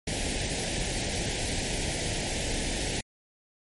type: band-stop noise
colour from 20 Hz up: pink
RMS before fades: -30 dBFS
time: 0.07-3.01 s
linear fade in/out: 5 ms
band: 830 to 1700 Hz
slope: 48 dB/octave
effects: MP3 48 kbps